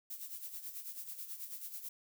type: noise with tremolo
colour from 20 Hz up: violet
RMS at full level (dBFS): -43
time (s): 0.1-1.89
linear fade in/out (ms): 5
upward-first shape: sine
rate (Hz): 9.2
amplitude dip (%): 65
effects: none